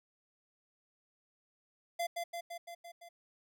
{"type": "tone with echo", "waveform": "square", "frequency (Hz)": 686, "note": "F5", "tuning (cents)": -31, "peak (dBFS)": -33, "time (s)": [1.99, 2.07], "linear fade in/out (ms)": 10, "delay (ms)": 170, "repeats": 6, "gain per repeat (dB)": -3, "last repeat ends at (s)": 3.09, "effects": []}